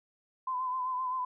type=tone with vibrato; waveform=sine; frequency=1019 Hz; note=C6; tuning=46 cents flat; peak=-30 dBFS; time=0.47-1.25 s; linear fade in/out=5 ms; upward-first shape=sine; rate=7.7 Hz; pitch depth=39 cents each way; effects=none